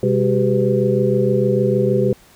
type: tone cluster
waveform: sine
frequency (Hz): 126.7 / 201.5 / 375.7 / 402.2 / 501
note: B2 / G3 / F#4 / G4 / B4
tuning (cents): +45 / +48 / +26 / +44 / +25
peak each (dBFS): -20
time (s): 0.03-2.13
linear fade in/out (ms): 2
effects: pink hiss -49 dBFS RMS until 2.35 s

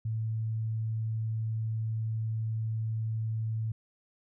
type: tone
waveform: sine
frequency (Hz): 111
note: A2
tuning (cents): +16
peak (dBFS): -29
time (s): 0.05-3.72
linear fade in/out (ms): 5
effects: none

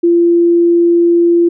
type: tone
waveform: sine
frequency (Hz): 342.6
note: F4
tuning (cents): -33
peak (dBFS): -6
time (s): 0.03-1.49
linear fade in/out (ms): 10
effects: none

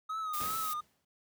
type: tone with vibrato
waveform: triangle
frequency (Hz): 1262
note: D#6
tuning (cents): +24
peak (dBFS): -32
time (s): 0.09-0.81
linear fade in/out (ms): 10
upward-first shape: triangle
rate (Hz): 2.6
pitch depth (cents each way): 78
type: noise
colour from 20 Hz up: blue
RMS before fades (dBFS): -39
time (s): 0.33-0.74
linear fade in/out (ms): 10
type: noise with exponential decay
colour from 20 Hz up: pink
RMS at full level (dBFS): -40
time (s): 0.4-1.05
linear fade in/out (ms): 5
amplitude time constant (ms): 140
effects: high-pass 80 Hz 12 dB/octave

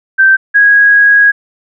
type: tone pair in turn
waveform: sine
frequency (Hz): 1559 / 1651.7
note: G6 / G#6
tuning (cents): -10 / -10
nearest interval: minor second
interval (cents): 100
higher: second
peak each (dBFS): -3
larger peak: neither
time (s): 0.18-0.37 / 0.54-1.32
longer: second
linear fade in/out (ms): 20
effects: none

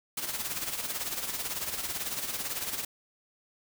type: noise with tremolo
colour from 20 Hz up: white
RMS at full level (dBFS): -32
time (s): 0.17-2.85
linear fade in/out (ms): 5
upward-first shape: sine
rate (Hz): 18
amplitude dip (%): 60
effects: none

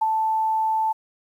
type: tone with ADSR envelope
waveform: sine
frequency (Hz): 880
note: A5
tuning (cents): 0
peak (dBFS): -16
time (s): 0.01-0.93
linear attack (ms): 11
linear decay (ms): 30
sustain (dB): -3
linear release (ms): 15
effects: 9-bit

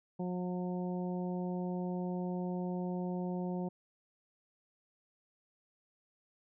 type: harmonic tone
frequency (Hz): 180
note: F#3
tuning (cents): -47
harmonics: 1 / 2 / 3 / 4 / 5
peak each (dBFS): -35 / -41 / -45 / -47 / -49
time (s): 0.19-3.69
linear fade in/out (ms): 10
effects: none

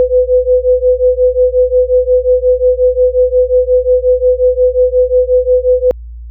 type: beating tone pair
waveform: sine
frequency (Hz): 500 / 505.6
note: B4 / B4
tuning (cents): +21 / +41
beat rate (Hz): 5.6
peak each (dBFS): -10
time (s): 0-5.91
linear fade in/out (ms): 0
effects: added 58 Hz sine -25 dBFS peak until 6.3 s

